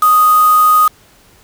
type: tone with quantisation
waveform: sine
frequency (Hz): 1244.5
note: D#6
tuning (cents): 0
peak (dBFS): -6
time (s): 0.02-0.88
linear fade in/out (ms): 5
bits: 3
effects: pink hiss -47 dBFS RMS until 1.43 s